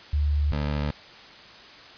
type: tone pair in turn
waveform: sine / 20% pulse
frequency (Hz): 73.42 / 73.42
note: D2 / D2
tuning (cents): 0 / 0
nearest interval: unison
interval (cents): 0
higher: neither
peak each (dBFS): -20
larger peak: neither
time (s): 0.13-0.52 / 0.52-0.91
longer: neither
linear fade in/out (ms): 5
effects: white hiss -46 dBFS RMS until 1.97 s + resampled to 11025 Hz